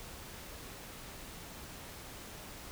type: silence
effects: pink hiss -48 dBFS RMS until 2.71 s